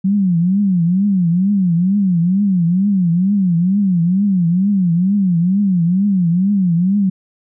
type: tone with vibrato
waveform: sine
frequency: 185 Hz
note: F#3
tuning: in tune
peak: -11 dBFS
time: 0.04-7.1 s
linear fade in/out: 10 ms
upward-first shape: triangle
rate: 2.2 Hz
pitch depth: 210 cents each way
effects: none